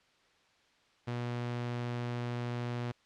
sawtooth tone, 120.9 Hz, B2, 36 cents flat, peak -30 dBFS, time 1.07-2.92 s, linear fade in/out 10 ms, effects white hiss -67 dBFS RMS until 3.05 s + low-pass 4000 Hz 12 dB/octave

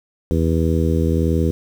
harmonic tone, 81.4 Hz, E2, 21 cents flat, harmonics 1 / 2 / 3 / 4 / 5 / 6, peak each -18 / -21 / -23 / -24 / -25 / -26 dBFS, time 0.31-1.51 s, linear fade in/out 0 ms, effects 7-bit

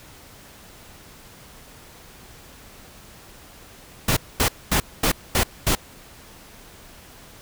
pink noise bursts, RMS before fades -19 dBFS, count 6, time 4.08-5.752 s, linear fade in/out 5 ms, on 87 ms, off 230 ms, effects pink hiss -46 dBFS RMS until 7.41 s

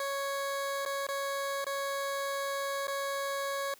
20% pulse tone with dropouts, 554.4 Hz, C#5, in tune, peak -27 dBFS, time 0-3.74 s, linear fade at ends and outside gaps 2 ms, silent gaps 0.852-0.86 / 1.068-1.087 / 1.644-1.666 / 2.871-2.88 s, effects white hiss -58 dBFS RMS until 3.79 s

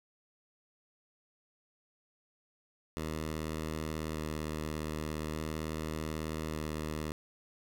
10% pulse tone with vibrato, 77.78 Hz, D#2, in tune, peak -27 dBFS, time 2.97-7.12 s, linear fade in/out 0 ms, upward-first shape square, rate 0.42 Hz, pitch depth 12 cents each way, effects none

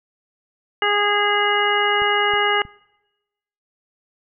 harmonic tone, 411.6 Hz, G#4, 16 cents flat, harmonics 1 / 2 / 3 / 4 / 5 / 7, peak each -23 / -23 / -23 / -23 / -23 / -23 dBFS, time 0.82-2.62 s, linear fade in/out 2 ms
clicks, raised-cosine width 5 ms, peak -27 dBFS, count 3, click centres 2.019 / 2.337 / 2.652 s
effects noise-tail reverb RT60 1.0 s tail -25 dB re dry

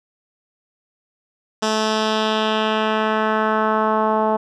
10% pulse tone with low-pass filter sweep, 217.3 Hz, A3, 21 cents flat, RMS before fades -19 dBFS, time 1.62-4.37 s, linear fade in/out 10 ms, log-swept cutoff 6200 to 850 Hz, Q 1.8, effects none

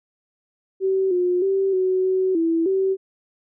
sine tone with pitch steps, 382.6 / 358.2 / 387.7 / 372.8 / 375.4 / 329.6 / 383.4 Hz, G4 / F4 / G4 / F#4 / F#4 / E4 / G4, -42 / +44 / -19 / +13 / +25 / 0 / -38 cents, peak -17 dBFS, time 0.8-2.97 s, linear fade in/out 50 ms, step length 310 ms, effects none

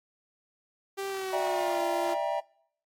sawtooth tone with pitch glide, 391.5 to 344.8 Hz, G4 to F4, -2 to -22 cents, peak -28 dBFS, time 0.97-2.15 s, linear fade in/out 20 ms, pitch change -220 cents, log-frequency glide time 1.09-1.8 s
triangle chord, E half-diminished seventh, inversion third, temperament just, 593.3 / 659.3 / 791.1 / 949.3 Hz, D5 / E5 / G5 / Bb5, +18 / 0 / +16 / +31 cents, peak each -31 / -29 / -31 / -32 dBFS, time 1.32-2.41 s, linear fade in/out 20 ms
effects noise-tail reverb RT60 0.6 s tail -23 dB re dry + AAC 64 kbps

